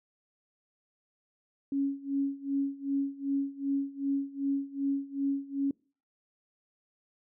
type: tone with tremolo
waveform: sine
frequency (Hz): 277.2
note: C#4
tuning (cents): 0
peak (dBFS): -25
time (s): 1.72-5.71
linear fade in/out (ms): 2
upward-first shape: sine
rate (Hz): 2.6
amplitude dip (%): 90
effects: noise-tail reverb RT60 0.4 s tail -25 dB re dry